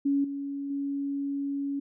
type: tone with level steps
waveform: sine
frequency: 280 Hz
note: C#4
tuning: 18 cents sharp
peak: -22 / -31 / -28 dBFS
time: 0.05-1.8 s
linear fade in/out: 10 ms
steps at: 0.24 / 0.7 s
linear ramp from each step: 5 ms
effects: none